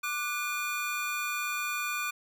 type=tone cluster; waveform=square; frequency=1179 / 1477 / 2423 Hz; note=D6 / F#6 / D#7; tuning=+6 / -3 / -47 cents; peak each=-36 / -38 / -34 dBFS; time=0.03-2.11 s; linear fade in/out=10 ms; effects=none